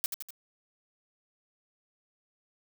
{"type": "noise with echo", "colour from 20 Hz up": "blue", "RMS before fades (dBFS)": -29, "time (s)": [0.04, 0.06], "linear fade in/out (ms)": 0, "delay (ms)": 82, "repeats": 3, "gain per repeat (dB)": -5, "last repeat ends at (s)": 0.306, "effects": []}